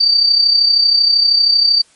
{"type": "tone with amplitude modulation", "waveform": "sine", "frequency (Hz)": 4623, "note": "D8", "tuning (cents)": -28, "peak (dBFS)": -6, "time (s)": [0, 1.82], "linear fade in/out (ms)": 10, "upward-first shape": "sine", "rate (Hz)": 32.8, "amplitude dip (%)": 55, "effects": ["white hiss -51 dBFS RMS until 1.95 s", "MP3 48 kbps"]}